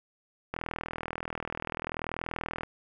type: click train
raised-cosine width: 0.5 ms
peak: -18 dBFS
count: 86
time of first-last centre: 0.54-2.634 s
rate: 40.6 Hz
effects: none